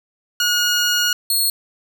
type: tone pair in turn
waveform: 15% pulse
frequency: 1441 / 4318 Hz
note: F#6 / C#8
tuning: -46 / -46 cents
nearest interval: octave + perfect fifth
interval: 1900 cents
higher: second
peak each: -9 dBFS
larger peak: neither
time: 0.4-1.13 / 1.3-1.5 s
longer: first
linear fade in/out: 2 ms
effects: none